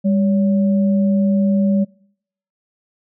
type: tone pair together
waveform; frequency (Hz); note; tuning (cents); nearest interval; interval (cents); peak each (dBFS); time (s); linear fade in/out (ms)
sine; 199.6 / 564.6; G3 / C#5; +32 / +32; octave + tritone; 1800; -13 / -24; 0.04-1.85; 20
effects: noise-tail reverb RT60 0.7 s tail -26 dB re dry